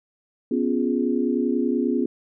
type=chord; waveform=sine; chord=C# dominant seventh; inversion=third; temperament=equal; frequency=246.9 / 277.2 / 349.2 / 415.3 Hz; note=B3 / C#4 / E#4 / G#4; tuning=0 / 0 / 0 / 0 cents; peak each=-23 / -25 / -26 / -28 dBFS; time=0.51-2.06 s; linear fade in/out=5 ms; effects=none